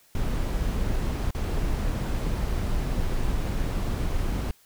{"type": "noise with dropouts", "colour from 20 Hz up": "brown", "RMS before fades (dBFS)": -26, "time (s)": [0.15, 4.51], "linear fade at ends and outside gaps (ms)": 1, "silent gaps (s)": [1.307, 1.348], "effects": ["white hiss -59 dBFS RMS until 4.65 s"]}